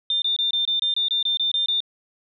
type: tone bursts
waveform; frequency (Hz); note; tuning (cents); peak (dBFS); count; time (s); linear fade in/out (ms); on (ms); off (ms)
sine; 3600; A7; +39; -19; 12; 0.1-1.804; 2; 120; 24
effects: none